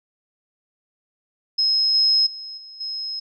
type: tone with level steps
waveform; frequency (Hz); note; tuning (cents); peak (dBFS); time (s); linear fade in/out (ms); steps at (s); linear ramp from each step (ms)
sine; 5140; E8; -45; -16 / -14 / -32 / -38 / -26; 1.58-3.2; 10; 1.94 / 2.26 / 2.57 / 2.8; 10
effects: none